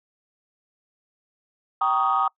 sine chord, Eb dominant seventh, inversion first, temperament just, 777.8 / 933.4 / 1120.1 / 1244.5 Hz, G5 / Bb5 / Db6 / Eb6, -14 / +2 / +18 / 0 cents, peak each -24 / -26 / -26 / -21 dBFS, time 1.81-2.28 s, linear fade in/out 5 ms, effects noise-tail reverb RT60 0.1 s tail -25 dB re dry + tanh soft clip ceiling -11 dBFS

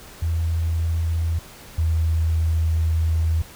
sine tone pair in turn, 82.4 / 80.94 Hz, E2 / E2, 0 / -31 cents, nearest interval unison, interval 31 cents, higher first, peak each -19 / -17 dBFS, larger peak second, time 0.22-1.39 / 1.78-3.42 s, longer second, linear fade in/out 5 ms, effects pink hiss -43 dBFS RMS until 3.55 s

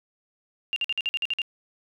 sine tone bursts, 2794 Hz, F7, in tune, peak -23 dBFS, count 9, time 0.73-1.418 s, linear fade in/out 0 ms, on 32 ms, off 50 ms, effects 10-bit

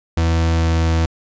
40% pulse tone with pitch glide, 82.41 to 81.89 Hz, E2 to E2, 0 to -11 cents, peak -13 dBFS, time 0.17-1.06 s, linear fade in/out 5 ms, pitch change -11 cents, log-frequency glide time 0.52-0.69 s, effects resampled to 16000 Hz

